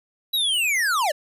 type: linear sweep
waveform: square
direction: down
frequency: 3951 to 544 Hz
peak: -20 dBFS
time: 0.33-1.12 s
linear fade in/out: 10 ms
effects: resampled to 32000 Hz